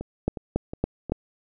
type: two click trains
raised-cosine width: 2 ms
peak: -19 / -9 dBFS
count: 4 / 4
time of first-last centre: 0.01-1.097 / 0.28-1.12 s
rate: 2.76 / 3.57 Hz
effects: none